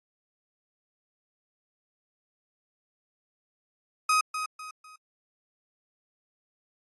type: tone with echo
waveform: 35% pulse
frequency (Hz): 1258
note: D#6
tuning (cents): +19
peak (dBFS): -19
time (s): 4.09-4.21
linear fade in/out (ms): 5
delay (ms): 250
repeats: 3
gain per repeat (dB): -9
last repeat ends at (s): 4.96
effects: AAC 32 kbps